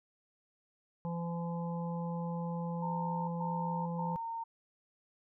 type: harmonic tone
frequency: 170.1 Hz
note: F3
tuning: 45 cents flat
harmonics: 1 / 3 / 5 / 6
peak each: -35 / -43 / -44 / -49 dBFS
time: 1.05-4.16 s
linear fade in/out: 0 ms
type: tone bursts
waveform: sine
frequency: 916 Hz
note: A#5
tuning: 31 cents flat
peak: -36 dBFS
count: 3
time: 2.82-4.44 s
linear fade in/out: 10 ms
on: 460 ms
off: 120 ms
effects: none